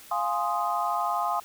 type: chord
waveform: sine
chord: F minor seventh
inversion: none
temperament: equal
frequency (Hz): 698.5 / 830.6 / 1046.5 / 1244.5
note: F5 / Ab5 / C6 / Eb6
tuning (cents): 0 / 0 / 0 / 0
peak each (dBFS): -30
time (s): 0.11-1.4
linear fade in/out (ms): 5
effects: white hiss -49 dBFS RMS until 1.44 s